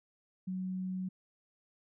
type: tone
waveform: sine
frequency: 185.9 Hz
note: F#3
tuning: 8 cents sharp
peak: -34 dBFS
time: 0.47-1.09 s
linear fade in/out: 10 ms
effects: none